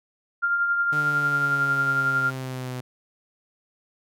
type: tone with tremolo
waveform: sine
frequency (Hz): 1396.9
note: F6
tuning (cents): 0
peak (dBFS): -18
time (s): 0.42-2.31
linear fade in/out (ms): 20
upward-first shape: triangle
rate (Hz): 11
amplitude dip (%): 45
type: exponential sweep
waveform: sawtooth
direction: down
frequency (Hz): 149.5 to 125.8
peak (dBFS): -26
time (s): 0.92-2.81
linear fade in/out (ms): 10
effects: none